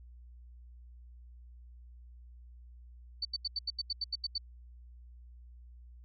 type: tone bursts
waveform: sine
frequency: 4530 Hz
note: C#8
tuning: 37 cents sharp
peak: -31 dBFS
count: 11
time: 3.22-4.381 s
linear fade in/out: 5 ms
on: 31 ms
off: 82 ms
effects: added 60 Hz sine -50 dBFS peak until 6.04 s